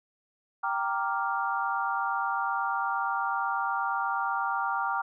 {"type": "chord", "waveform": "sine", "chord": "G minor seventh", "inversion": "none", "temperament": "equal", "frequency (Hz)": [784, 932.3, 1174.7, 1396.9], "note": ["G5", "Bb5", "D6", "F6"], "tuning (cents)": [0, 0, 0, 0], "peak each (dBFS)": -32, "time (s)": [0.63, 5.02], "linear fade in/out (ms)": 10, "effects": []}